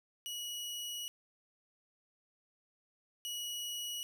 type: tone pair in turn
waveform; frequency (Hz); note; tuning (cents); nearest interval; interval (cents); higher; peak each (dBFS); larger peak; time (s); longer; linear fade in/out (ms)
sawtooth; 2917 / 2917; F#7 / F#7; -25 / -25; unison; 0; neither; -36 / -35; second; 0.26-1.08 / 3.25-4.03; first; 0
effects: none